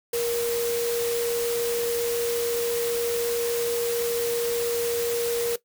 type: tone in noise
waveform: sine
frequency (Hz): 471.4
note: A#4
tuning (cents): +19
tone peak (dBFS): -23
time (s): 0.13-5.56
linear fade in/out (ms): 5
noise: white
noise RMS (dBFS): -32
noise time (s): 0.13-5.56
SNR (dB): +6
effects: noise-tail reverb RT60 0.1 s tail -17 dB re dry